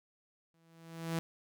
sawtooth tone with exponential growth, 164.81 Hz, E3, in tune, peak -27 dBFS, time 0.54-1.19 s, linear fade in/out 0 ms, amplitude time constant 140 ms, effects none

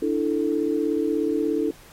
sine chord, D suspended second, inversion none, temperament just, 293.7 / 330.4 / 440.5 Hz, D4 / E4 / A4, 0 / +4 / +2 cents, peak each -25 dBFS, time 0.02-1.71 s, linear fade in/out 5 ms, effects pink hiss -50 dBFS RMS until 1.92 s + AAC 48 kbps

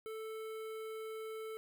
square tone with notch filter, 440 Hz, A4, in tune, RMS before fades -44 dBFS, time 0.06-1.57 s, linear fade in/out 0 ms, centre 5700 Hz, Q 0.74, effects none

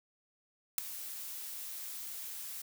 blue noise with ADSR envelope, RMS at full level -24 dBFS, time 0.78-2.62 s, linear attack 3 ms, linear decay 5 ms, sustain -19 dB, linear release 6 ms, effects none

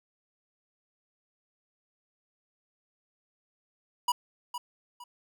square tone with echo, 972 Hz, B5, 28 cents flat, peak -24 dBFS, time 4.08-4.12 s, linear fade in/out 5 ms, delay 460 ms, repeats 2, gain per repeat -10 dB, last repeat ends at 5.04 s, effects none

